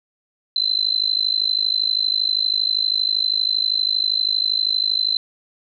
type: tone with amplitude modulation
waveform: sine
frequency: 4062 Hz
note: B7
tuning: 48 cents sharp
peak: -13 dBFS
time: 0.56-5.17 s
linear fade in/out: 2 ms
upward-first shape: sine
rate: 52.6 Hz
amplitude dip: 95%
effects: none